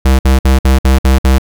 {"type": "tone bursts", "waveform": "square", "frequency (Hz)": 65.8, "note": "C2", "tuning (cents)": 10, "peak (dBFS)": -6, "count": 7, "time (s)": [0.05, 1.384], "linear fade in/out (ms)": 5, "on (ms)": 140, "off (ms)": 59, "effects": []}